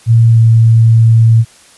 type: tone with pitch glide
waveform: sine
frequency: 115 to 113.68 Hz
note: A#2 to A#2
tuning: -23 to -43 cents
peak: -3 dBFS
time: 0.06-1.45 s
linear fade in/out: 50 ms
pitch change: -20 cents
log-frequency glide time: 0.29-0.4 s
effects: white hiss -42 dBFS RMS until 1.77 s + resampled to 24000 Hz